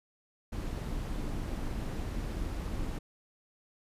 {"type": "noise with amplitude modulation", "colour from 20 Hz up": "brown", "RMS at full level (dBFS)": -33, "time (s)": [0.52, 2.99], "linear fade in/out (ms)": 10, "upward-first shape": "sine", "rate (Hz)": 272, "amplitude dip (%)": 50, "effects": ["resampled to 32000 Hz"]}